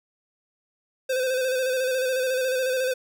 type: tone with vibrato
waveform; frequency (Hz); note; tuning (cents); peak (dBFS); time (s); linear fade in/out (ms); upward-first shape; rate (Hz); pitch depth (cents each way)
square; 515; C5; -28; -23; 1.09-2.94; 10; square; 14; 33
effects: none